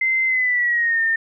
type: tone with pitch glide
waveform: sine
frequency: 2072 to 1814.2 Hz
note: C7 to A#6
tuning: -17 to -47 cents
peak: -16 dBFS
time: 0.01-1.16 s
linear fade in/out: 5 ms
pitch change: -230 cents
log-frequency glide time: 0.26-1.02 s
effects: none